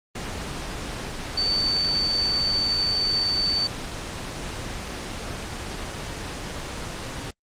sine tone in noise, 4549 Hz, C#8, 44 cents sharp, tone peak -20 dBFS, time 1.37-3.67 s, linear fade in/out 5 ms, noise pink, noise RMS -31 dBFS, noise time 0.15-7.31 s, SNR +8 dB, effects low-pass 7000 Hz 12 dB/octave + Opus 24 kbps

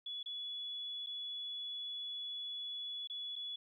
sine tone with dropouts, 3407 Hz, G#7, 44 cents sharp, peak -40 dBFS, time 0.06-3.56 s, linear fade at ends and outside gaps 5 ms, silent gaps 0.23-0.259 / 1.063-1.069 / 3.074-3.098 / 3.357-3.361 s, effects 13-bit

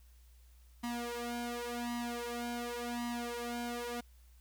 sawtooth tone with flanger, 239.1 Hz, A#3, 44 cents sharp, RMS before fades -39 dBFS, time 0.83-4.01 s, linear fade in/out 10 ms, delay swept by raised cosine 1 to 2.9 ms, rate 0.9 Hz, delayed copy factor +1, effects added 60 Hz sine -57 dBFS peak until 4.4 s + white hiss -70 dBFS RMS until 4.4 s

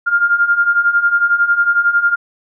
sine beating tone pair, 1396.9 / 1407.9 Hz, F6 / F6, 0 / +14 cents, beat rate 11 Hz, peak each -16 / -12 dBFS, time 0.06-2.16 s, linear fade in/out 20 ms, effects none

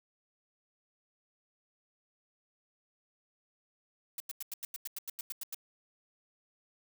blue noise bursts, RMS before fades -39 dBFS, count 13, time 4.18-5.546 s, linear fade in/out 2 ms, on 22 ms, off 90 ms, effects none

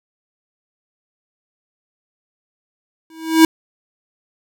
square tone with exponential growth, 322.3 Hz, E4, 39 cents flat, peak -4 dBFS, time 3.1-3.45 s, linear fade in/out 2 ms, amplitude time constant 74 ms, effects none

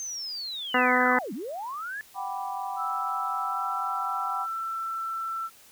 sine linear two-way sweep, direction down then up, 6370 to 182 to 1750 Hz, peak -32 dBFS, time 0-2.01 s, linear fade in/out 0 ms, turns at 1.33 s
harmonic tone, 250.7 Hz, B3, 26 cents sharp, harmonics 1 / 2 / 3 / 4 / 5 / 6 / 7 / 8, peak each -28 / -28 / -28 / -28 / -28 / -28 / -28 / -28 dBFS, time 0.74-1.19 s, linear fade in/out 5 ms
sine chord, G major seventh, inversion third, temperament equal, 740 / 784 / 987.8 / 1174.7 Hz, F#5 / G5 / B5 / D6, 0 / 0 / 0 / 0 cents, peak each -38 / -33 / -35 / -39 dBFS, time 2.14-4.47 s, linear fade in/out 50 ms
sine tone with pitch glide, 1318.5 to 1336.9 Hz, E6 to E6, 0 to +24 cents, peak -29 dBFS, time 2.76-5.5 s, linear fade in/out 50 ms, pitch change +24 cents, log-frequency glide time 3.45-3.58 s
effects white hiss -54 dBFS RMS until 5.71 s

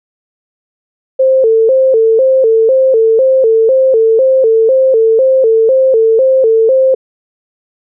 sine tone with vibrato, 485.2 Hz, B4, 31 cents flat, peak -5 dBFS, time 1.19-6.95 s, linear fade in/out 10 ms, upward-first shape square, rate 2 Hz, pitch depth 140 cents each way, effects none

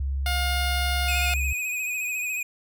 sine tone with pitch glide, 68.1 to 69.05 Hz, C#2 to C#2, -30 to -6 cents, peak -24 dBFS, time 0-1.53 s, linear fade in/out 5 ms, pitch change +24 cents, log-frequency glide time 0.21-1.18 s
10% pulse tone, 712 Hz, F5, 33 cents sharp, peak -17 dBFS, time 0.26-1.34 s, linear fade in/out 2 ms
square tone with vibrato, 2500 Hz, D#7, 8 cents sharp, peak -27 dBFS, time 1.08-2.43 s, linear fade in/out 5 ms, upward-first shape sine, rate 14 Hz, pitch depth 42 cents each way
effects none

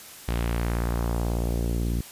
sawtooth tone with low-pass filter sweep, 58.3 Hz, A#1, 1 cent sharp, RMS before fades -26 dBFS, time 0.28-2.01 s, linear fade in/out 5 ms, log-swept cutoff 4000 to 260 Hz, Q 1.2, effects white hiss -44 dBFS RMS until 2.11 s + resampled to 32000 Hz

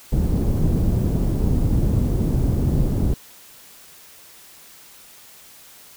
pink low-pass noise, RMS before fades -19 dBFS, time 0.12-3.14 s, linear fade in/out 5 ms, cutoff 260 Hz, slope 12 dB/octave, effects white hiss -46 dBFS RMS until 5.96 s

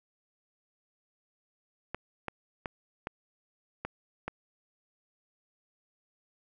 clicks, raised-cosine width 0.5 ms, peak -19 dBFS, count 6, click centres 1.946 / 2.283 / 2.658 / 3.071 / 3.85 / 4.28 s, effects none

